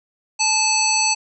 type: harmonic tone with a mistuned harmonic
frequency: 869 Hz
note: A5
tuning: 22 cents flat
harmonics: 1 / 3 / 5 / 7 / 9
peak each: -22 / -22 / -22 / -22 / -22 dBFS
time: 0.39-1.15 s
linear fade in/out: 20 ms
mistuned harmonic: 5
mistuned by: +38 cents
effects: none